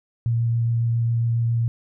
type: tone with vibrato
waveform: sine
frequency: 116.54 Hz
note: A#2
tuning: in tune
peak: -18 dBFS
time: 0.26-1.68 s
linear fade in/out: 0 ms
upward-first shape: triangle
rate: 7.3 Hz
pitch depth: 12 cents each way
effects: none